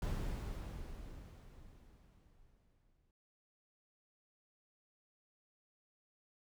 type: noise with exponential decay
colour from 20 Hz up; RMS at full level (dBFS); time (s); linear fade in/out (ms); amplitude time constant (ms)
brown; -36; 0.02-3.11; 2; 670
effects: none